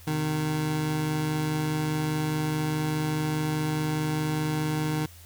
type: tone pair together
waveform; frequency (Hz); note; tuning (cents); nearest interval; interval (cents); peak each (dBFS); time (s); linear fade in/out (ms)
25% pulse; 128.95 / 153.8; C3 / D#3; -25 / -20; minor third; 305; -33 / -22; 0.07-5.06; 5
effects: added 85 Hz sine -48 dBFS peak until 5.25 s + white hiss -52 dBFS RMS until 5.25 s